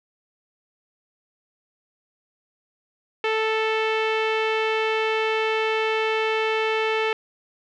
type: tone with low-pass filter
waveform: sawtooth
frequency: 440 Hz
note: A4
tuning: in tune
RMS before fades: -23 dBFS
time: 3.24-7.13 s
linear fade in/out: 2 ms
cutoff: 2700 Hz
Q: 2.5
effects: none